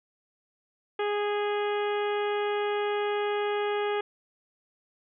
harmonic tone, 413.3 Hz, G#4, 8 cents flat, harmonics 1 / 2 / 3 / 4 / 5 / 6 / 7 / 8, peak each -27 / -33 / -37 / -39 / -41 / -43 / -44 / -45 dBFS, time 0.99-4.01 s, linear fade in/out 5 ms, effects none

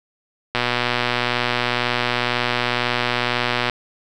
click train, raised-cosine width 0.3 ms, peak -3 dBFS, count 385, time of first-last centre 0.55-3.698 s, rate 122 Hz, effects none

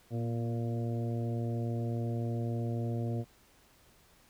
harmonic tone with a mistuned harmonic, 116.54 Hz, A#2, in tune, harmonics 1 / 2 / 3 / 4 / 5 / 6, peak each -32 / -38 / -42 / -44 / -46 / -48 dBFS, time 0.1-3.25 s, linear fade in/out 50 ms, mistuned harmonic 2, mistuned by +28 cents, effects pink hiss -63 dBFS RMS until 4.29 s

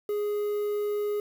triangle tone with quantisation, 415.3 Hz, G#4, in tune, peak -24 dBFS, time 0.09-1.2 s, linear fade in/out 2 ms, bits 8, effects none

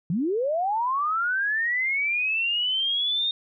sine linear sweep, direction up, 150 to 3696 Hz, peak -22 dBFS, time 0.1-3.31 s, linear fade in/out 2 ms, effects none

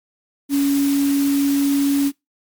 sine tone in noise, 280.7 Hz, C#4, 22 cents sharp, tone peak -14 dBFS, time 0.49-2.12 s, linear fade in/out 50 ms, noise white, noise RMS -30 dBFS, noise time 0.49-2.12 s, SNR +13 dB, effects noise-tail reverb RT60 0.2 s tail -23 dB re dry + MP3 96 kbps

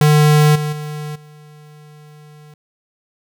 square tone with level steps, 150.4 Hz, D3, 42 cents sharp, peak -9 / -19 / -25 / -40 dBFS, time 0.01-2.54 s, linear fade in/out 2 ms, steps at 0.55 / 0.72 / 1.15 s, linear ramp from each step 10 ms, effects none

